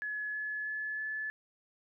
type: tone with pitch steps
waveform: sine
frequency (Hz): 1700 / 1709.8 / 1719.8 / 1729.7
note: G#6 / G#6 / A6 / A6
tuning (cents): +40 / +50 / -40 / -30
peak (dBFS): -34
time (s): 0.02-1.3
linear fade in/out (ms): 0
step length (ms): 320
effects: none